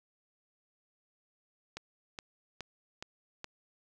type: click train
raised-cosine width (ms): 0.2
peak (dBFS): -23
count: 5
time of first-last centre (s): 1.77-3.444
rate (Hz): 2.39
effects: none